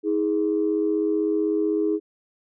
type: tone pair together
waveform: sine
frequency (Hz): 319.4 / 415.3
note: D#4 / G#4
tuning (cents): +45 / 0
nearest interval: perfect fourth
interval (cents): 455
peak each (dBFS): -22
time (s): 0.03-2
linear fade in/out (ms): 50
effects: tanh soft clip ceiling -12 dBFS